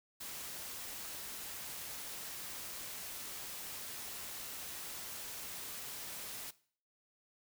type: noise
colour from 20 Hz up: white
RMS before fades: -45 dBFS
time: 0.2-6.51 s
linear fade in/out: 10 ms
effects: noise-tail reverb RT60 0.5 s tail -19 dB re dry